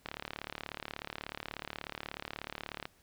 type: click train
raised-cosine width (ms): 0.3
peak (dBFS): -22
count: 103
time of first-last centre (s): 0.06-2.855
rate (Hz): 36.5
effects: pink hiss -66 dBFS RMS until 3.02 s